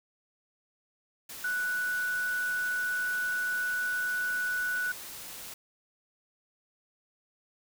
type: tone in noise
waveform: sine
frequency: 1480 Hz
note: F#6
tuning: in tune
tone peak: -28 dBFS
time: 1.44-4.92 s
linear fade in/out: 5 ms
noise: white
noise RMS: -43 dBFS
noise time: 1.29-5.54 s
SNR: +12 dB
effects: none